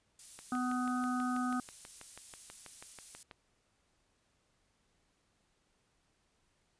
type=noise; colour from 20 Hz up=violet; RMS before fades=-46 dBFS; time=0.19-3.23 s; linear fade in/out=2 ms
type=click train; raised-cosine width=0.3 ms; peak=-32 dBFS; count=19; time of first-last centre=0.39-3.312 s; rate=6.16 Hz
type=harmonic tone; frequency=250.1 Hz; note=B3; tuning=22 cents sharp; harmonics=1 / 3 / 5 / 6; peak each=-33 / -41 / -38 / -45 dBFS; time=0.52-1.6 s; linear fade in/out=2 ms
effects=pink hiss -75 dBFS RMS until 6.79 s + resampled to 22050 Hz